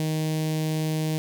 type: tone with notch filter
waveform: sawtooth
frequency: 156.5 Hz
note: D#3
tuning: 10 cents sharp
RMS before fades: -26 dBFS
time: 0-1.18 s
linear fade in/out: 0 ms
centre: 1300 Hz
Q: 0.74
effects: 10-bit

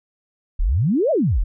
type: exponential two-way sweep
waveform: sine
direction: up then down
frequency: 31.26 to 677 to 31.26 Hz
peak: -15 dBFS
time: 0.59-1.44 s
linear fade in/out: 10 ms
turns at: 1.11 s
effects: none

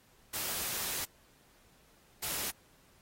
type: noise bursts at uneven times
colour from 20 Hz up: white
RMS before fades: -36 dBFS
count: 2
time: 0.33-1.05 / 2.22-2.51 s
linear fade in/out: 10 ms
effects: pink hiss -65 dBFS RMS until 3.01 s + AAC 48 kbps

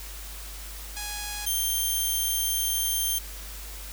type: tone pair in turn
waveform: 5% pulse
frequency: 830.6 / 3169 Hz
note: G#5 / G7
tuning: 0 / +18 cents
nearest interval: octave + major seventh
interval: 2318 cents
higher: second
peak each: -21 / -16 dBFS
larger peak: second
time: 0.96-1.46 / 1.46-3.19 s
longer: second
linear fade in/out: 10 ms
effects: added 50 Hz sine -39 dBFS peak until 3.92 s + white hiss -42 dBFS RMS until 3.92 s

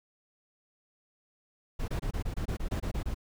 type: noise bursts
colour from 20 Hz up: brown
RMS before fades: -32 dBFS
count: 12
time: 1.79-3.146 s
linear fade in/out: 10 ms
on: 91 ms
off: 24 ms
effects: none

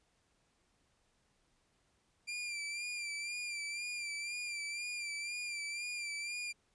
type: tone with vibrato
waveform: sawtooth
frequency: 2374 Hz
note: D7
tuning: 18 cents sharp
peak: -35 dBFS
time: 2.27-6.53 s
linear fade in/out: 20 ms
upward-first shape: sine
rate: 2 Hz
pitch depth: 47 cents each way
effects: pink hiss -75 dBFS RMS until 6.74 s + resampled to 22050 Hz

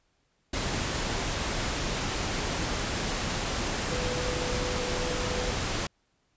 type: tone in noise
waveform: sine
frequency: 497.4 Hz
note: B4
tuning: 12 cents sharp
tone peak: -34 dBFS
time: 3.91-5.51 s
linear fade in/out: 5 ms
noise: pink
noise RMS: -30 dBFS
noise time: 0.53-5.87 s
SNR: -7 dB
effects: pink hiss -72 dBFS RMS until 6.36 s + resampled to 16000 Hz

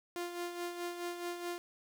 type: tone with tremolo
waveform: sawtooth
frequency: 349.2 Hz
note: F4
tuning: in tune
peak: -32 dBFS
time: 0.16-1.58 s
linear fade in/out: 0 ms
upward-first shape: sine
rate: 4.7 Hz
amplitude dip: 55%
effects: 10-bit

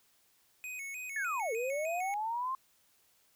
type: tone with vibrato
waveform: square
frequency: 2349 Hz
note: D7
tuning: in tune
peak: -40 dBFS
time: 0.64-2.14 s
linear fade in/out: 0 ms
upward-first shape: square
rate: 3.3 Hz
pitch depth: 110 cents each way
type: linear two-way sweep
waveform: sine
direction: down then up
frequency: 1795 to 434.4 to 1070 Hz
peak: -32 dBFS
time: 1.16-2.55 s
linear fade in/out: 2 ms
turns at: 1.53 s
effects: white hiss -69 dBFS RMS until 3.35 s

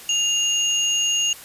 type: tone pair together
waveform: sine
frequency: 2817 / 6644 Hz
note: F7 / G#8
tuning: +14 / 0 cents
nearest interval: octave + minor third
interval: 1486 cents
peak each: -20 / -22 dBFS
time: 0.09-1.33 s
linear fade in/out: 2 ms
effects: white hiss -41 dBFS RMS until 1.44 s + resampled to 32000 Hz

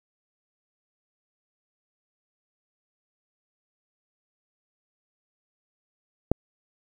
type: click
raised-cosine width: 2 ms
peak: -6 dBFS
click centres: 6.316 s
effects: 8-bit

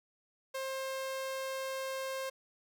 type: tone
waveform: sawtooth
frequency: 531 Hz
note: C5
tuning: 25 cents sharp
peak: -32 dBFS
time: 0.54-2.3 s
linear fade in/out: 10 ms
effects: none

